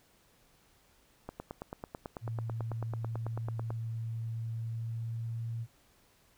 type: click train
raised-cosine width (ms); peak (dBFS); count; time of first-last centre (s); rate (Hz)
1; -25; 23; 1.29-3.705; 9.11
type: tone with pitch glide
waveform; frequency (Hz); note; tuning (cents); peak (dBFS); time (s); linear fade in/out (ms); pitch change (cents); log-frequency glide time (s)
sine; 113.7 to 115.22; A#2 to A#2; -43 to -20; -34; 2.21-5.67; 50; +23; 4.49-5.5
effects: pink hiss -66 dBFS RMS until 6.37 s